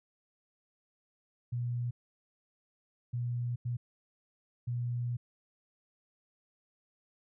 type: tone bursts at uneven times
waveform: sine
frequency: 121 Hz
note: B2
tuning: 35 cents flat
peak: -31 dBFS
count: 4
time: 1.52-1.91 / 3.13-3.56 / 3.65-3.77 / 4.67-5.17 s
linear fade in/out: 10 ms
effects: none